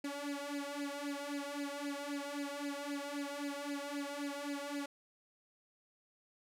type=tone with flanger; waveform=sawtooth; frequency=285.5 Hz; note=D4; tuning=49 cents flat; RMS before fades=-41 dBFS; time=0.04-4.86 s; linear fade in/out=5 ms; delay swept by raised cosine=0.42 to 2.12 ms; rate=3.8 Hz; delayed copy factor=+0.9; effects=low-pass 12000 Hz 12 dB/octave